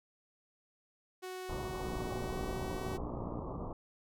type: tone with pitch glide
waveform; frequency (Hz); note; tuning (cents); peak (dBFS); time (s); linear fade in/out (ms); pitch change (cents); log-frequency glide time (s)
sawtooth; 370 to 377.6; F#4 to F#4; 0 to +35; -37; 1.22-2.98; 20; +35; 1.54-2.57
type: low-pass noise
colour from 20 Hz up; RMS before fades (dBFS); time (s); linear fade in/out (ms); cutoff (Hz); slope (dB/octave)
pink; -41; 1.49-3.73; 2; 1200; 96
type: click train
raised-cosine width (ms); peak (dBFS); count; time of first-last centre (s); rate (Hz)
2; -30; 91; 1.87-3.39; 59.2
effects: none